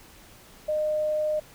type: tone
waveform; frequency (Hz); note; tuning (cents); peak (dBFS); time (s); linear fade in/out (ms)
sine; 611; D#5; -32; -23; 0.68-1.4; 10
effects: pink hiss -51 dBFS RMS until 1.54 s